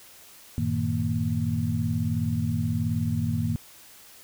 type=tone cluster; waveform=sine; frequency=96 / 114.8 / 157.6 / 231.9 Hz; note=G2 / A#2 / D#3 / A#3; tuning=-36 / -26 / +23 / -9 cents; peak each=-29 dBFS; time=0.58-3.56 s; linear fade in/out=0 ms; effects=white hiss -50 dBFS RMS until 4.23 s